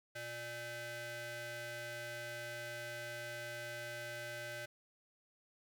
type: ring-modulated tone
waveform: sawtooth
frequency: 474.7 Hz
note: A#4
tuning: 31 cents sharp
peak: -36 dBFS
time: 0.15-4.66 s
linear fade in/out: 10 ms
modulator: 1070 Hz
effects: none